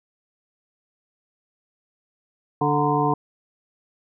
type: harmonic tone with a mistuned harmonic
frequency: 146.83 Hz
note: D3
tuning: in tune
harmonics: 1 / 2 / 3 / 5 / 6 / 7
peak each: -25 / -25 / -25 / -25 / -25 / -25 dBFS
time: 2.61-3.14 s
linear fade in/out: 5 ms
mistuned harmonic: 6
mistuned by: +95 cents
effects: none